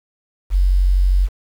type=tone; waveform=sine; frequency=46.25 Hz; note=F#1; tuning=in tune; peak=-11 dBFS; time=0.5-1.29 s; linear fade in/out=50 ms; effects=7-bit